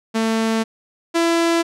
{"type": "tone pair in turn", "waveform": "sawtooth", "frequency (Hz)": [223.7, 335.2], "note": ["A3", "E4"], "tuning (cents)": [29, 29], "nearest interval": "perfect fifth", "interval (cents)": 700, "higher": "second", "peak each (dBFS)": [-13, -11], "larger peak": "second", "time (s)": [[0.14, 0.64], [1.14, 1.63]], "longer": "first", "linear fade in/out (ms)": 20, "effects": ["low-pass 9000 Hz 12 dB/octave"]}